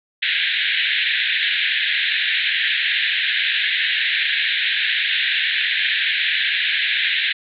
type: band-pass noise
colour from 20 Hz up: pink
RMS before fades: -20 dBFS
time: 0.22-7.33 s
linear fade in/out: 10 ms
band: 1600 to 3900 Hz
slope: 96 dB/octave
effects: none